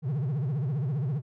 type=tone with vibrato; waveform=triangle; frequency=138.59 Hz; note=C#3; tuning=in tune; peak=-24 dBFS; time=0.02-1.22 s; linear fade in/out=50 ms; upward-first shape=triangle; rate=15 Hz; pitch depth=300 cents each way; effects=none